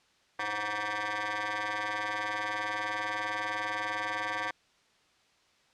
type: ring-modulated tone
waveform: 15% pulse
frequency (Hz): 207.7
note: G#3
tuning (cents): 0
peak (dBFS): -22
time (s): 0.39-4.51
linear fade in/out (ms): 5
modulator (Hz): 1360
effects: white hiss -66 dBFS RMS until 5.73 s + low-pass 5000 Hz 12 dB/octave